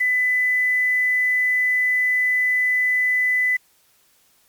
sine tone with quantisation, 2000 Hz, B6, 21 cents sharp, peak -16 dBFS, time 0-3.57 s, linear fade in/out 10 ms, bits 7, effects white hiss -59 dBFS RMS until 4.48 s + MP3 96 kbps

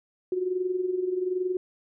sine tone with amplitude modulation, 366.7 Hz, F#4, 15 cents flat, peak -22 dBFS, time 0.32-1.57 s, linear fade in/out 2 ms, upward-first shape sine, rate 21.2 Hz, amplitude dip 65%, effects none

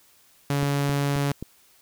sawtooth tone, 141.7 Hz, C#3, 38 cents sharp, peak -18 dBFS, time 0.5-1.32 s, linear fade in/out 2 ms
click train, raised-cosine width 3 ms, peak -19 dBFS, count 4, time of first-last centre 0.63-1.426 s, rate 3.77 Hz
effects white hiss -58 dBFS RMS until 1.81 s

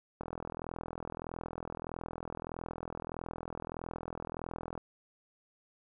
click train, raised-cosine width 1 ms, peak -25 dBFS, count 191, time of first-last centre 0.21-4.777 s, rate 41.6 Hz, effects none

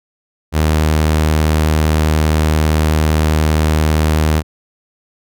sawtooth tone, 77.6 Hz, D#2, 4 cents flat, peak -7 dBFS, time 0.52-4.43 s, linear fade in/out 50 ms, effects none

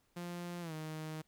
sawtooth tone with pitch glide, 174.61 to 156.46 Hz, F3 to D#3, 0 to +10 cents, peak -37 dBFS, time 0.16-1.22 s, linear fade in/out 10 ms, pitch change -190 cents, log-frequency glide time 0.61-0.73 s, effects pink hiss -75 dBFS RMS until 1.27 s

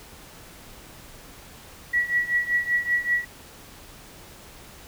sine tone with tremolo, 1935 Hz, B6, 36 cents flat, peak -17 dBFS, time 1.93-3.25 s, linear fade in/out 10 ms, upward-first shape triangle, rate 5.2 Hz, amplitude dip 90%, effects pink hiss -46 dBFS RMS until 4.87 s

